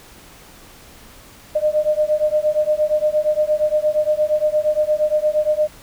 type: beating tone pair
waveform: sine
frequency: 604 / 612.6 Hz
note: D5 / D#5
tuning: +48 / -27 cents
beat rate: 8.6 Hz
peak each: -18 dBFS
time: 1.55-5.68 s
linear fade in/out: 10 ms
effects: pink hiss -44 dBFS RMS until 5.82 s